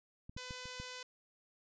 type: clicks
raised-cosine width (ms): 5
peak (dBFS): -37 / -33 / -34 / -39 / -33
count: 5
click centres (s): 0.295 / 0.366 / 0.508 / 0.656 / 0.8
type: tone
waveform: 5% pulse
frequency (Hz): 503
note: B4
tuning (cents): +32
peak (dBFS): -33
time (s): 0.37-1.03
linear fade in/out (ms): 5
effects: resampled to 16000 Hz